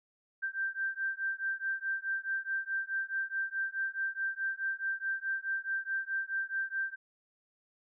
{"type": "beating tone pair", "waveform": "sine", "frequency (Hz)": [1568, 1572.7], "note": ["G6", "G6"], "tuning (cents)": [0, 5], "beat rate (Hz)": 4.7, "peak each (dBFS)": [-35, -35], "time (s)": [0.42, 6.96], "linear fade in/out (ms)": 20, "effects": []}